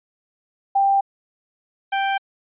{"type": "tone pair in turn", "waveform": ["sine", "sawtooth"], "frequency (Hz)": [789, 784.5], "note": ["G5", "G5"], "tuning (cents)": [11, 1], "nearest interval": "unison", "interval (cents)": 10, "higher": "first", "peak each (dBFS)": [-14, -15], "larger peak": "first", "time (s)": [[0.75, 1.01], [1.92, 2.18]], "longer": "neither", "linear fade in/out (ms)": 10, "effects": ["resampled to 8000 Hz"]}